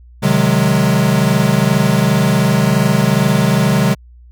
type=chord; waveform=square; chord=Ab dominant seventh; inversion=first; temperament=equal with one note detuned; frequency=130.81 / 152.8 / 185 / 207.7 Hz; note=C3 / Eb3 / Gb3 / Ab3; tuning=0 / -31 / 0 / 0 cents; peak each=-17 dBFS; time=0.22-3.95 s; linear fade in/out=20 ms; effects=added 60 Hz sine -38 dBFS peak until 4.31 s